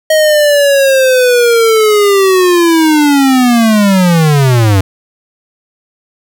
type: linear sweep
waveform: square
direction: down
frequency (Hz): 630 to 92.5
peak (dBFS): -6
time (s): 0.1-4.81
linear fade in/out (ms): 5
effects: none